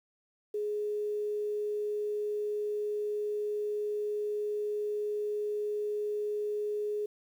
sine tone, 418.4 Hz, G#4, 13 cents sharp, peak -30 dBFS, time 0.54-7.06 s, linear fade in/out 5 ms, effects 10-bit

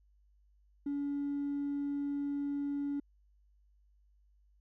sine tone with hard clipping, 284.4 Hz, C#4, 45 cents sharp, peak -33 dBFS, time 0.86-3 s, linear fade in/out 5 ms, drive 1 dB, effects added 50 Hz sine -64 dBFS peak until 4.6 s

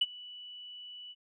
sine tone with ADSR envelope, 2960 Hz, F#7, in tune, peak -21 dBFS, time 0.01-1.15 s, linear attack 7 ms, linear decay 35 ms, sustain -23 dB, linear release 40 ms, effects tanh soft clip ceiling -17 dBFS

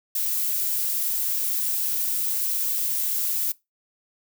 violet noise, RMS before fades -25 dBFS, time 0.15-3.52 s, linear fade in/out 5 ms, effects noise-tail reverb RT60 0.2 s tail -21 dB re dry

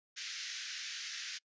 white band-pass noise, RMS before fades -43 dBFS, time 0.16-1.39 s, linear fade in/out 20 ms, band 1500 to 6400 Hz, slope 48 dB/octave, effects noise-tail reverb RT60 0.1 s tail -26 dB re dry + resampled to 16000 Hz

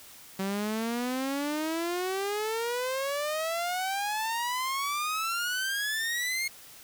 sawtooth exponential sweep, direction up, 190 to 2165 Hz, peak -25 dBFS, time 0.39-6.48 s, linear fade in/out 5 ms, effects white hiss -50 dBFS RMS until 6.83 s

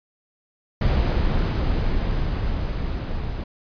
brown noise with level ramp, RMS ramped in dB -18 to -28 dBFS, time 0.81-3.44 s, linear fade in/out 5 ms, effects resampled to 11025 Hz

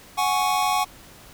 square chord, F# suspended second, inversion none, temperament just, 740 / 832.5 / 1110 Hz, F#5 / G#5 / C#6, 0 / +4 / +2 cents, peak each -25 dBFS, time 0.17-0.85 s, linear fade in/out 20 ms
clicks, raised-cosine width 0.5 ms, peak -31 dBFS, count 9, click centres 0.282 / 0.314 / 0.372 / 0.421 / 0.474 / 0.506 / 0.541 / 0.628 / 0.663 s
effects pink hiss -47 dBFS RMS until 1.33 s

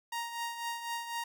sawtooth tone with tremolo, 935 Hz, A#5, 5 cents sharp, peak -29 dBFS, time 0.12-1.24 s, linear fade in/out 5 ms, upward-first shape triangle, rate 4 Hz, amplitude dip 65%, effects none

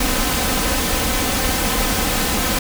pink noise with comb filter, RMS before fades -19 dBFS, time 0-2.59 s, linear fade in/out 5 ms, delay 3.9 ms, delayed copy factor +0.6, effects none

